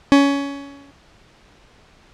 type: tone with exponential decay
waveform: 40% pulse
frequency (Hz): 280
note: C#4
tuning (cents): +18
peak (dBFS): -6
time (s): 0.12-0.91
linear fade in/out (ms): 0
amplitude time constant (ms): 170
effects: pink hiss -51 dBFS RMS until 2.13 s + low-pass 5000 Hz 12 dB/octave